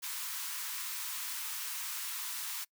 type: high-pass noise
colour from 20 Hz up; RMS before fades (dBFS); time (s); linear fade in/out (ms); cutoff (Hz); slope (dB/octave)
white; -39; 0.02-2.65; 20; 890; 96
effects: noise-tail reverb RT60 0.1 s tail -24 dB re dry